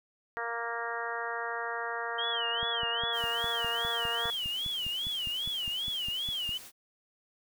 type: harmonic tone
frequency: 233.1 Hz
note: A#3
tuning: in tune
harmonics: 2 / 3 / 4 / 5 / 6 / 7 / 8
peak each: -40 / -40 / -40 / -40 / -40 / -40 / -40 dBFS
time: 0.37-4.3 s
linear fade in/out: 0 ms
type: tone with vibrato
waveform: sine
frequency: 3100 Hz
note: G7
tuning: 20 cents flat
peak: -31 dBFS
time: 2.18-6.58 s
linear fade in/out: 10 ms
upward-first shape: sine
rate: 2.5 Hz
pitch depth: 170 cents each way
type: click train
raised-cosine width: 5 ms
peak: -31 dBFS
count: 20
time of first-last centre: 2.63-6.492 s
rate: 4.92 Hz
type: noise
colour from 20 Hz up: white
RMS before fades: -48 dBFS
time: 3.12-6.72 s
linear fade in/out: 50 ms
effects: none